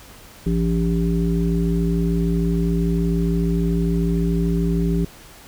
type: harmonic tone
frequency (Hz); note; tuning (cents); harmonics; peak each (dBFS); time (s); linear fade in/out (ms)
56.6; A1; +50; 1 / 3 / 5 / 7; -22 / -19 / -27 / -27; 0.46-5.05; 5
effects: pink hiss -44 dBFS RMS until 5.47 s